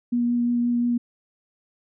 sine tone with vibrato, 240 Hz, B3, 49 cents flat, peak -19 dBFS, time 0.12-0.98 s, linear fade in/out 10 ms, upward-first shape triangle, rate 5.7 Hz, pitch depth 12 cents each way, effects none

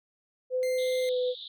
sine tone with pitch glide, 509 to 500 Hz, C5 to B4, -48 to +21 cents, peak -25 dBFS, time 0.5-1.35 s, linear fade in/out 50 ms, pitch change -31 cents, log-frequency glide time 1.02-1.17 s
sawtooth tone, 2093 Hz, C7, in tune, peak -35 dBFS, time 0.63-1.09 s, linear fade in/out 0 ms
white band-pass noise, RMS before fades -43 dBFS, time 0.78-1.48 s, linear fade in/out 2 ms, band 3400 to 3900 Hz, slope 96 dB/octave
effects none

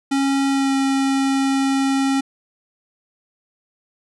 square tone with pitch glide, 274.1 to 271.1 Hz, C#4 to C#4, -19 to -38 cents, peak -17 dBFS, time 0.11-2.21 s, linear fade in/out 10 ms, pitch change -19 cents, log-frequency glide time 0.49-0.74 s, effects resampled to 24000 Hz

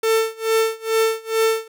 45% pulse tone with tremolo, 446.4 Hz, A4, 25 cents sharp, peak -14 dBFS, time 0.03-1.68 s, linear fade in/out 5 ms, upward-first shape sine, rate 2.3 Hz, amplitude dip 95%, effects none

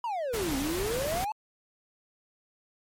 triangle exponential two-way sweep, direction down then up, 987.8 to 261.6 to 890 Hz, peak -27 dBFS, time 0.04-1.32 s, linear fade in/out 2 ms, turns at 0.57 s
pink noise, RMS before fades -34 dBFS, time 0.33-1.25 s, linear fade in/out 10 ms
effects MP3 64 kbps

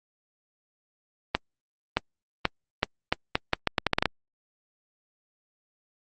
accelerating click train, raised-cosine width 0.3 ms, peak -5 dBFS, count 14, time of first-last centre 1.35-4.057 s, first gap 620 ms, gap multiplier 0.78, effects Opus 32 kbps

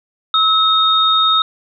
sine tone pair together, 1292 / 3705 Hz, E6 / A#7, -35 / -11 cents, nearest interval octave + tritone, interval 1824 cents, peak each -13 dBFS, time 0.34-1.42 s, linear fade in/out 2 ms, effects none

